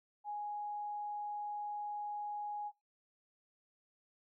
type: tone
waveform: sine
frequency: 830.6 Hz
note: G#5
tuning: in tune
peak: -38 dBFS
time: 0.24-2.72 s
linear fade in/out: 50 ms
effects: noise-tail reverb RT60 0.2 s tail -18 dB re dry